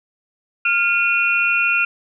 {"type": "tone cluster", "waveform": "sine", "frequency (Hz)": [1400, 2451, 2718], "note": ["F6", "D#7", "F7"], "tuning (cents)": [4, -27, -48], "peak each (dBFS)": -19, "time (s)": [0.65, 1.85], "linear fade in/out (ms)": 5, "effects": []}